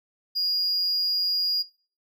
triangle tone, 4859 Hz, D#8, 42 cents flat, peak -22 dBFS, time 0.35-1.63 s, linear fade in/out 20 ms, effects noise-tail reverb RT60 0.4 s tail -19 dB re dry

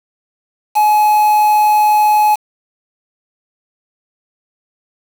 triangle tone with quantisation, 846 Hz, G#5, 32 cents sharp, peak -6 dBFS, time 0.75-2.36 s, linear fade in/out 20 ms, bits 4, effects none

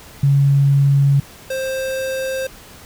sine / square tone pair in turn, 139.7 / 527.4 Hz, C#3 / C5, +14 / +14 cents, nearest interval octave + major seventh, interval 2300 cents, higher second, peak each -10 / -21 dBFS, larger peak first, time 0.23-1.2 / 1.5-2.47 s, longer neither, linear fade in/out 5 ms, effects pink hiss -41 dBFS RMS until 2.85 s

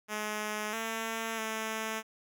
5% pulse tone with pitch steps, 212.2 / 224.9 / 220.4 Hz, G#3 / A3 / A3, +38 / +38 / +3 cents, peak -22 dBFS, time 0.08-2.03 s, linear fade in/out 50 ms, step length 650 ms, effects none

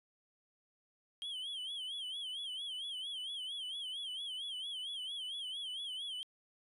triangle tone with vibrato, 3181 Hz, G7, 25 cents sharp, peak -38 dBFS, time 1.22-6.23 s, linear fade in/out 0 ms, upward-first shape sine, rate 4.4 Hz, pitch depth 120 cents each way, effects resampled to 32000 Hz

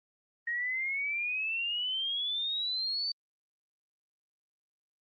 sine exponential sweep, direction up, 1864.7 to 4595 Hz, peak -30 dBFS, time 0.47-3.12 s, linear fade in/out 5 ms, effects Opus 24 kbps

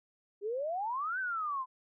sine exponential two-way sweep, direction up then down, 392 to 1568 to 1006 Hz, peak -32 dBFS, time 0.41-1.66 s, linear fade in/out 50 ms, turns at 1.19 s, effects none

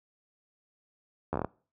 slowing click train, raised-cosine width 1 ms, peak -16 dBFS, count 7, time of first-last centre 1.33-1.446 s, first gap 12 ms, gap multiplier 1.19, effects noise-tail reverb RT60 0.4 s tail -23 dB re dry + high-pass 60 Hz 12 dB/octave

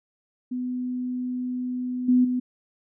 sine tone with level steps, 250.3 Hz, B3, 23 cents sharp, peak -26 / -15 / -22 dBFS, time 0.51-2.4 s, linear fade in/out 10 ms, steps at 2.08 / 2.24 s, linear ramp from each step 10 ms, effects none

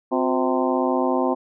harmonic tone with a mistuned harmonic, 129.6 Hz, C3, 16 cents flat, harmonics 2 / 3 / 4 / 5 / 6 / 7 / 8, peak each -23 / -25 / -26 / -27 / -28 / -28 / -29 dBFS, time 0.11-1.35 s, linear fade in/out 20 ms, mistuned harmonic 3, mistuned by -130 cents, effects none

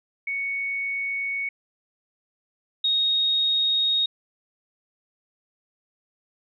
sine tone pair in turn, 2223 / 3739 Hz, C#7 / A#7, +4 / +4 cents, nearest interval major sixth, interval 900 cents, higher second, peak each -25 / -19 dBFS, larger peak second, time 0.27-1.49 / 2.84-4.06 s, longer neither, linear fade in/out 5 ms, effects none

